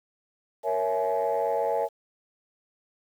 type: chord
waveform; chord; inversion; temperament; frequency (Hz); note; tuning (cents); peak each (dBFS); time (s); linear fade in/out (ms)
sine; A# half-diminished seventh; none; equal with one note detuned; 466.2 / 554.4 / 659.3 / 845.6; A#4 / C#5 / E5 / G#5; 0 / 0 / 0 / +31; -28; 0.63-1.89; 50
effects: tanh soft clip ceiling -17 dBFS + 9-bit